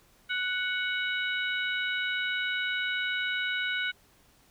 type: harmonic tone with a mistuned harmonic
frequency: 740 Hz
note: F#5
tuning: in tune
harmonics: 2 / 3 / 4 / 5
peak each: -30 / -34 / -36 / -38 dBFS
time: 0.29-3.92 s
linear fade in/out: 20 ms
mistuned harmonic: 5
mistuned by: +49 cents
effects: pink hiss -62 dBFS RMS until 4.5 s